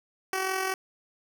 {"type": "tone with amplitude modulation", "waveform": "10% pulse", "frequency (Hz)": 379.5, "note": "F#4", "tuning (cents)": 44, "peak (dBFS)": -17, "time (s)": [0.33, 0.74], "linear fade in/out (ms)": 2, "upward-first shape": "sine", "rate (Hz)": 44.1, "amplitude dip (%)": 45, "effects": []}